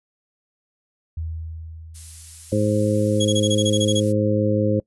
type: tone with exponential decay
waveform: sine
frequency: 80.8 Hz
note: E2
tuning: 34 cents flat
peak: -24 dBFS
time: 1.17-3.34 s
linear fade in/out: 5 ms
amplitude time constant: 470 ms
type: noise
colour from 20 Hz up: violet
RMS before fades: -35 dBFS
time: 1.94-4.13 s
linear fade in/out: 20 ms
type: harmonic tone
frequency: 105.3 Hz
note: G#2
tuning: 24 cents sharp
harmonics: 1 / 2 / 3 / 4 / 5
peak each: -22 / -23 / -24 / -27 / -22 dBFS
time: 2.52-4.8 s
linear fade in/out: 5 ms
type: tone bursts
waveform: sawtooth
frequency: 3322 Hz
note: G#7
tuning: in tune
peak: -18 dBFS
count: 11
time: 3.2-4.003 s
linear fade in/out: 10 ms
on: 53 ms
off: 22 ms
effects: noise-tail reverb RT60 0.1 s tail -24 dB re dry + resampled to 24000 Hz